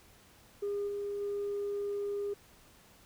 sine tone with level steps, 406.1 Hz, G#4, 39 cents flat, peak -30 / -33 / -31 dBFS, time 0.62-2.34 s, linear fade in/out 10 ms, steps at 0.87 / 1.2 s, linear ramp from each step 20 ms, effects tanh soft clip ceiling -29 dBFS + pink hiss -60 dBFS RMS until 3.05 s

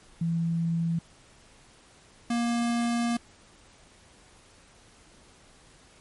sine / square tone pair in turn, 166.8 / 235.9 Hz, E3 / A#3, +21 / +21 cents, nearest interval tritone, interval 600 cents, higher second, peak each -24 / -25 dBFS, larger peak first, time 0.21-0.99 / 2.3-3.17 s, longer second, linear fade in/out 5 ms, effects pink hiss -56 dBFS RMS until 6 s + MP3 48 kbps

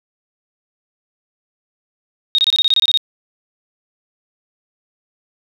sine tone bursts, 3729 Hz, A#7, in tune, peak -10 dBFS, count 11, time 2.35-2.974 s, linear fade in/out 0 ms, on 34 ms, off 25 ms, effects none

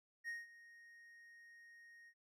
triangle tone with ADSR envelope, 1864.7 Hz, A#6, in tune, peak -39 dBFS, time 0.24-2.14 s, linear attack 43 ms, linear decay 180 ms, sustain -18 dB, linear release 62 ms, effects none

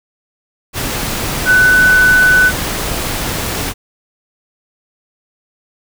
sine tone in noise, 1497 Hz, F#6, 20 cents sharp, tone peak -6 dBFS, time 1.45-2.52 s, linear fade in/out 50 ms, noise pink, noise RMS -19 dBFS, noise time 0.73-3.74 s, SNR +10 dB, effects none

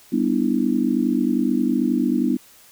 sine chord, E minor seventh, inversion first, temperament just, 197.78 / 247.2 / 296.7 / 329.6 Hz, G3 / B3 / D4 / E4, +16 / +2 / +18 / 0 cents, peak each -25 / -20 / -23 / -25 dBFS, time 0.12-2.37 s, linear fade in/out 10 ms, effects white hiss -50 dBFS RMS until 2.71 s

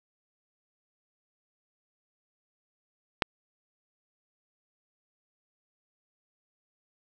click, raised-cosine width 0.3 ms, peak -6 dBFS, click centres 3.222 s, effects none

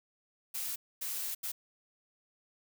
blue noise bursts at uneven times, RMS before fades -37 dBFS, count 3, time 0.54-0.76 / 1.01-1.35 / 1.43-1.52 s, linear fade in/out 10 ms, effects none

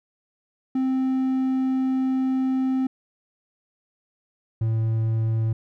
triangle tone pair in turn, 261.6 / 111.91 Hz, C4 / A2, 0 / +30 cents, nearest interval octave + minor third, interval 1470 cents, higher first, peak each -18 dBFS, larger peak neither, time 0.75-2.87 / 4.61-5.53 s, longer first, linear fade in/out 5 ms, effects none

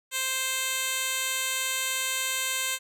10% pulse tone with band-pass filter, 523.3 Hz, C5, in tune, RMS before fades -29 dBFS, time 0.11-2.79 s, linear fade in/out 50 ms, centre 8000 Hz, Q 0.61, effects none

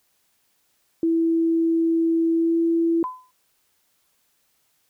sine tone with pitch glide, 329.6 to 332.9 Hz, E4 to E4, 0 to +17 cents, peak -17 dBFS, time 1.03-3.03 s, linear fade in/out 2 ms, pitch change +17 cents, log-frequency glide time 2.32-2.58 s
sine tone with exponential decay, 1013 Hz, B5, 44 cents sharp, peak -22 dBFS, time 3.04-3.31 s, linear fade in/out 0 ms, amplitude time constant 58 ms
effects white hiss -67 dBFS RMS until 4.89 s

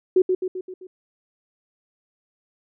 sine tone with echo, 370 Hz, F#4, in tune, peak -12 dBFS, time 0.16-0.22 s, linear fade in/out 5 ms, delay 130 ms, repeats 5, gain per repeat -5 dB, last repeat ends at 0.87 s, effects none

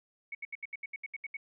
sine tone bursts, 2221 Hz, C#7, 3 cents sharp, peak -36 dBFS, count 11, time 0.32-1.369 s, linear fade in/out 5 ms, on 29 ms, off 73 ms, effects none

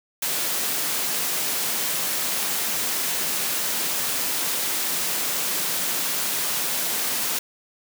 white high-pass noise, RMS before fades -25 dBFS, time 0.22-7.39 s, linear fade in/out 5 ms, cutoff 140 Hz, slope 24 dB/octave, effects none

